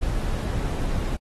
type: noise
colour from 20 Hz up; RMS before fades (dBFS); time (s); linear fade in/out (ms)
brown; -25; 0.01-1.17; 20
effects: AAC 32 kbps